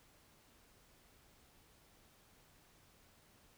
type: silence
effects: pink hiss -67 dBFS RMS until 3.57 s